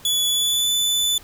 sawtooth tone with pitch glide, 3421 to 3495 Hz, A7 to A7, -49 to -12 cents, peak -15 dBFS, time 0.05-1.18 s, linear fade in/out 2 ms, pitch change +37 cents, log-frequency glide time 0.28-0.7 s, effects pink hiss -46 dBFS RMS until 1.23 s

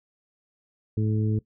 harmonic tone, 107.9 Hz, A2, 33 cents flat, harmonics 1 / 2 / 3 / 4, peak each -23 / -29 / -33 / -35 dBFS, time 0.97-1.39 s, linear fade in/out 5 ms, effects noise-tail reverb RT60 0.1 s tail -18 dB re dry

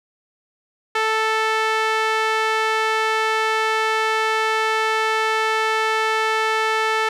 sawtooth tone with band-pass filter, 440 Hz, A4, in tune, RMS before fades -20 dBFS, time 0.95-7.09 s, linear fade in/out 5 ms, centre 1700 Hz, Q 0.96, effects none

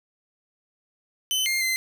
sawtooth tone with pitch steps, 3042 / 2115 / 2068 Hz, F#7 / C7 / C7, +47 / +18 / -21 cents, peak -19 dBFS, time 1.31-1.76 s, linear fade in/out 0 ms, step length 150 ms, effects none

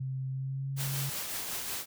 sine tone with pitch glide, 132 to 136.5 Hz, C3 to C#3, +16 to -26 cents, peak -32 dBFS, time 0-1.1 s, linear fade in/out 10 ms, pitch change +58 cents, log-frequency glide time 0.3-0.71 s
white noise with tremolo, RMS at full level -35 dBFS, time 0.76-1.86 s, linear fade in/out 50 ms, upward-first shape triangle, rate 5.4 Hz, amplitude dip 35%
effects none

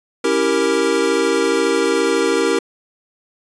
square chord, C# diminished seventh, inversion none, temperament equal, 277.2 / 329.6 / 392 / 466.2 Hz, C#4 / E4 / G4 / Bb4, 0 / 0 / 0 / 0 cents, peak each -24 / -22 / -20 / -19 dBFS, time 0.24-2.59 s, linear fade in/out 5 ms, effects resampled to 22050 Hz

